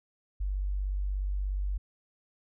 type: tone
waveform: sine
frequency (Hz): 48.41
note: G1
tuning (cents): -21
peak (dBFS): -28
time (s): 0.4-1.78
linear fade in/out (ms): 10
effects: none